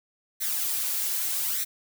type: noise with flanger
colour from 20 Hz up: blue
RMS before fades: -28 dBFS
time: 0.4-1.65 s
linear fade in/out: 20 ms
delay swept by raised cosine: 0.51 to 3.71 ms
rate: 0.82 Hz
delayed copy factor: +0.6
effects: none